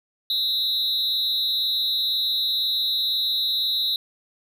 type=tone with amplitude modulation; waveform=triangle; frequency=3882 Hz; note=B7; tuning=31 cents flat; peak=-15 dBFS; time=0.3-3.96 s; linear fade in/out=2 ms; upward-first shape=sine; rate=274 Hz; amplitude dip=100%; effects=none